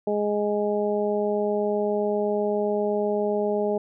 harmonic tone, 207.7 Hz, G#3, in tune, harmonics 1 / 2 / 3 / 4, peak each -29 / -24 / -27 / -33 dBFS, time 0.07-3.78 s, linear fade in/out 5 ms, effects none

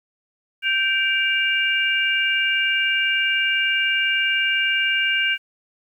sine tone cluster, 1562 / 2332 / 2814 Hz, G6 / D7 / F7, -7 / -13 / +12 cents, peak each -22 dBFS, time 0.62-5.38 s, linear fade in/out 50 ms, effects 9-bit

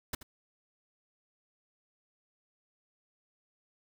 pink noise with echo, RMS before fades -34 dBFS, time 0.13-0.15 s, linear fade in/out 5 ms, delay 80 ms, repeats 1, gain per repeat -14 dB, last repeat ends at 0.23 s, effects none

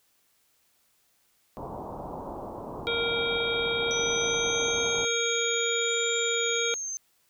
white low-pass noise, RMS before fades -38 dBFS, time 1.57-5.05 s, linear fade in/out 0 ms, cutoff 1000 Hz, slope 48 dB/octave
harmonic tone, 466.2 Hz, A#4, in tune, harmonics 1 / 3 / 5 / 7 / 8, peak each -29 / -33 / -32 / -33 / -33 dBFS, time 2.87-6.74 s, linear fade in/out 0 ms
sine exponential two-way sweep, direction up then down, 5930 to 7120 to 6220 Hz, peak -31 dBFS, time 3.91-6.97 s, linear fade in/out 0 ms, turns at 6.18 s
effects white hiss -68 dBFS RMS until 7.29 s

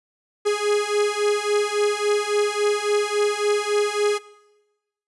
45% pulse beating tone pair, 412.8 / 416.4 Hz, G#4 / G#4, -10 / +5 cents, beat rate 3.6 Hz, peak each -23 / -21 dBFS, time 0.45-4.19 s, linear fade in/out 20 ms, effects noise-tail reverb RT60 1.0 s tail -19 dB re dry + resampled to 24000 Hz

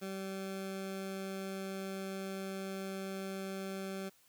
20% pulse tone, 192.7 Hz, G3, 29 cents flat, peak -34 dBFS, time 0.01-4.1 s, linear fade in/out 20 ms, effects white hiss -67 dBFS RMS until 4.28 s

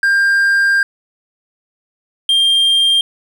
triangle tone pair in turn, 1597 / 3194 Hz, G6 / G7, +32 / +32 cents, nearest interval octave, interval 1200 cents, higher second, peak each -8 dBFS, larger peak neither, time 0.03-0.83 / 2.29-3.01 s, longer first, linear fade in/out 2 ms, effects none

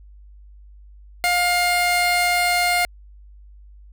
35% pulse tone pair together, 708 / 2123 Hz, F5 / C7, +23 / +25 cents, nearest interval octave + perfect fifth, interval 1902 cents, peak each -18 dBFS, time 1.24-2.85 s, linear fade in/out 0 ms, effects added 50 Hz sine -42 dBFS peak until 3.92 s

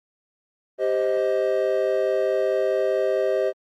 triangle chord, C minor, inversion second, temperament just, 392.4 / 523.3 / 627.9 Hz, G4 / C5 / Eb5, +2 / 0 / +16 cents, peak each -22 dBFS, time 0.78-3.53 s, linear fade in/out 50 ms, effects Opus 24 kbps

